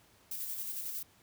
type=noise with tremolo; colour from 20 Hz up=violet; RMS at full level=-38 dBFS; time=0.31-1.03 s; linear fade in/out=5 ms; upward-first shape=square; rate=11 Hz; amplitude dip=30%; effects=pink hiss -64 dBFS RMS until 1.22 s + high-pass 60 Hz 12 dB/octave